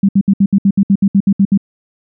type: tone bursts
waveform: sine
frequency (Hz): 197.2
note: G3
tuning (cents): +11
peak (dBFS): -6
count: 13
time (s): 0.03-1.576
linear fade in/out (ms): 5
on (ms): 58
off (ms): 66
effects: none